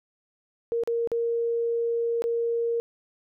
sine tone with dropouts, 466.2 Hz, A#4, in tune, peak -23 dBFS, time 0.72-2.8 s, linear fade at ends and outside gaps 0 ms, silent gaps 0.836-0.875 / 1.074-1.117 / 2.221-2.24 s, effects none

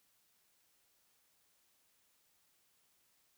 silence, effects white hiss -74 dBFS RMS until 3.37 s

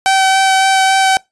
sawtooth tone with vibrato, 768 Hz, G5, 36 cents flat, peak -5 dBFS, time 0.06-1.17 s, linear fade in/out 0 ms, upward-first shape sine, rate 3.6 Hz, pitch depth 9 cents each way, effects noise-tail reverb RT60 0.2 s tail -24 dB re dry + resampled to 24000 Hz

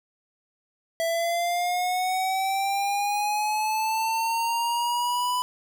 square linear sweep, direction up, 659.3 to 997 Hz, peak -24 dBFS, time 1-5.42 s, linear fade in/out 0 ms, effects none

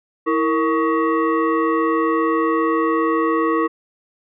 sine tone with frequency modulation, 326.3 Hz, E4, 18 cents flat, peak -15 dBFS, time 0.26-3.68 s, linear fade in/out 20 ms, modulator 790 Hz, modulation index 1.3, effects none

